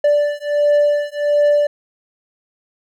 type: beating tone pair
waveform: triangle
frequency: 585 / 586.4 Hz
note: D5 / D5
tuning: -7 / -3 cents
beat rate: 1.4 Hz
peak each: -14 dBFS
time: 0.04-1.67 s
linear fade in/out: 5 ms
effects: none